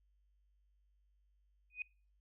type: tone with exponential growth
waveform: sine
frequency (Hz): 2491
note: D#7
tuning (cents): +1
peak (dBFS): -34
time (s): 1.7-1.82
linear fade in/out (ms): 2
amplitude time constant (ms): 24
effects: noise-tail reverb RT60 0.4 s tail -25 dB re dry + added 50 Hz sine -70 dBFS peak until 2.2 s